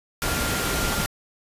sine tone in noise, 1396.9 Hz, F6, in tune, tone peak -31 dBFS, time 0.22-1.06 s, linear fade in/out 0 ms, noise pink, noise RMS -25 dBFS, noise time 0.22-1.06 s, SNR -9 dB, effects resampled to 32000 Hz

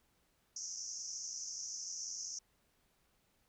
white band-pass noise, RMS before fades -44 dBFS, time 0.56-2.39 s, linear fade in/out 5 ms, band 5400 to 6500 Hz, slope 96 dB/octave, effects pink hiss -75 dBFS RMS until 3.48 s

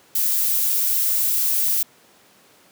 violet noise, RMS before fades -20 dBFS, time 0.15-1.83 s, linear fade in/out 5 ms, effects pink hiss -53 dBFS RMS until 2.71 s + high-pass 200 Hz 12 dB/octave

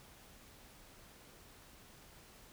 silence, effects pink hiss -59 dBFS RMS until 2.52 s

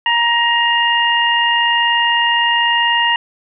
harmonic tone, 941 Hz, A#5, 16 cents sharp, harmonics 1 / 2 / 3, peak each -16 / -16 / -16 dBFS, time 0.06-3.16 s, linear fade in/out 2 ms, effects none

